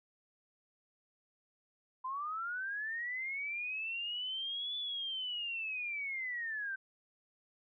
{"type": "linear two-way sweep", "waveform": "sine", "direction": "up then down", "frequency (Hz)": [1012, 3478, 1536], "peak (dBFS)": -36, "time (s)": [2.04, 6.76], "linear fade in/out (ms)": 10, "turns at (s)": 4.77, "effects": []}